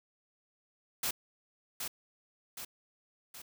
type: noise with echo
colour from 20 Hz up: white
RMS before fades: -33 dBFS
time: 1.03-1.11 s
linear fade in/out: 5 ms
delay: 770 ms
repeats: 3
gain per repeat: -5 dB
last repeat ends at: 3.42 s
effects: none